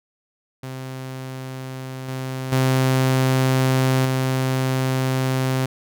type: tone with level steps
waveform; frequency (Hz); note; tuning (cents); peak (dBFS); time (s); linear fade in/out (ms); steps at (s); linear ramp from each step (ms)
sawtooth; 130.81; C3; 0; -26 / -22 / -12 / -15; 0.63-5.66; 5; 2.08 / 2.52 / 4.05; 5
effects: none